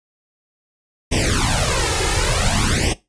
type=noise with flanger; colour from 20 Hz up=pink; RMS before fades=-18 dBFS; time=1.11-2.94 s; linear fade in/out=20 ms; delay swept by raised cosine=0.35 to 2.35 ms; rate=0.55 Hz; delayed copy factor=+1; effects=noise-tail reverb RT60 0.2 s tail -18 dB re dry + resampled to 22050 Hz